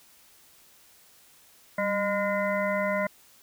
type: harmonic tone with a mistuned harmonic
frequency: 204 Hz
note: G#3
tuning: 31 cents flat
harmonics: 1 / 3 / 5 / 7 / 9 / 10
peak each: -32 / -27 / -33 / -35 / -38 / -33 dBFS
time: 1.78-3.07 s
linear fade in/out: 5 ms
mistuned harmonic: 1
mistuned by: -73 cents
effects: white hiss -57 dBFS RMS until 3.42 s